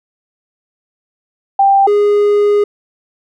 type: tone pair in turn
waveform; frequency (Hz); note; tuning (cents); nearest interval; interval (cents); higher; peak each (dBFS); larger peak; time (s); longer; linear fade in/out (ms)
sine / triangle; 788 / 412.2; G5 / G#4; +9 / -13; major seventh; 1122; first; -6; neither; 1.59-1.87 / 1.87-2.64; second; 5
effects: none